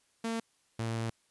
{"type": "tone pair in turn", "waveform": "sawtooth", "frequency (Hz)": [227.6, 113.8], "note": ["A#3", "A#2"], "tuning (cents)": [-41, -41], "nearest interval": "octave", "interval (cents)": 1200, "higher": "first", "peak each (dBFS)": -28, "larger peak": "neither", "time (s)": [[0.24, 0.4], [0.79, 1.1]], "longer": "second", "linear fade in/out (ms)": 5, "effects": ["white hiss -71 dBFS RMS until 1.3 s", "resampled to 24000 Hz"]}